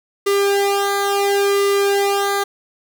sawtooth tone with flanger, 400 Hz, G4, 35 cents sharp, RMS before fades -17 dBFS, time 0.26-2.44 s, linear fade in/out 10 ms, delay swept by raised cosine 1.3 to 2.14 ms, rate 0.72 Hz, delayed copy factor -1, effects 8-bit

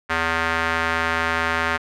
square tone with band-pass filter, 82.41 Hz, E2, in tune, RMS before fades -22 dBFS, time 0.09-1.78 s, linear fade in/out 20 ms, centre 1600 Hz, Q 1.8, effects none

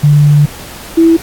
sine tone pair in turn, 146.83 / 329.6 Hz, D3 / E4, 0 / 0 cents, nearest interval octave + major second, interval 1400 cents, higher second, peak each -3 dBFS, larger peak neither, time 0.03-0.46 / 0.97-1.17 s, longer first, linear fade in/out 10 ms, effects pink hiss -29 dBFS RMS until 1.22 s + AAC 64 kbps

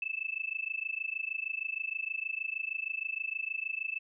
sine tone with amplitude modulation, 2627 Hz, E7, 7 cents flat, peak -29 dBFS, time 0.02-3.99 s, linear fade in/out 2 ms, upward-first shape sine, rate 26.4 Hz, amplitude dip 95%, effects none

